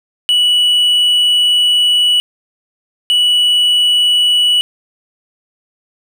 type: tone bursts at uneven times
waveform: triangle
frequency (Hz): 2946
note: F#7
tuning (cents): -8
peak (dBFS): -7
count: 2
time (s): 0.29-2.2 / 3.1-4.61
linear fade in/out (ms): 0
effects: none